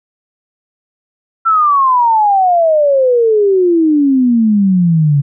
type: exponential sweep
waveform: sine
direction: down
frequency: 1354 to 138.59 Hz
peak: -7 dBFS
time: 1.45-5.22 s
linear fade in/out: 20 ms
effects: none